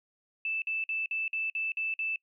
sine tone bursts, 2639 Hz, E7, 1 cent sharp, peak -29 dBFS, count 8, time 0.45-2.16 s, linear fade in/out 2 ms, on 170 ms, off 50 ms, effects noise-tail reverb RT60 0.1 s tail -25 dB re dry

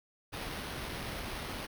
pink noise with sample-and-hold, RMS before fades -40 dBFS, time 0.32-1.67 s, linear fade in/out 20 ms, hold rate 7350 Hz, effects none

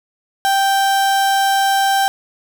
35% pulse tone, 784 Hz, G5, in tune, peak -11 dBFS, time 0.45-2.08 s, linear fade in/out 0 ms, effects none

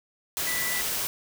sine tone in noise, 1975.5 Hz, B6, in tune, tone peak -30 dBFS, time 0.47-0.81 s, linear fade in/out 0 ms, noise white, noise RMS -29 dBFS, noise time 0.37-1.07 s, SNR -4 dB, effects none

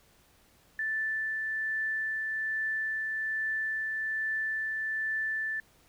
sine tone with tremolo, 1760 Hz, A6, in tune, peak -28 dBFS, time 0.79-5.6 s, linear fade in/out 2 ms, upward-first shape triangle, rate 1.2 Hz, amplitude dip 25%, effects pink hiss -63 dBFS RMS until 5.88 s

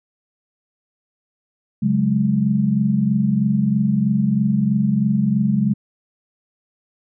sine chord, C# suspended fourth, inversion none, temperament just, 138.59 / 184.79 / 207.9 Hz, C#3 / F#3 / G#3, 0 / -2 / +2 cents, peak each -21 / -21 / -17 dBFS, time 1.82-5.74 s, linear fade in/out 10 ms, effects none

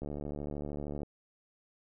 click train, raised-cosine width 2 ms, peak -26 dBFS, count 75, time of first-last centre 0.02-1.032 s, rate 73.1 Hz, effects none

